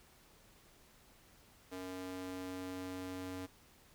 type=tone with high-pass filter sweep; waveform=square; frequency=92.5 Hz; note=F#2; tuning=in tune; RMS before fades=-44 dBFS; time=1.71-3.47 s; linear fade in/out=20 ms; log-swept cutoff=330 to 200 Hz; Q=1.6; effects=pink hiss -64 dBFS RMS until 3.94 s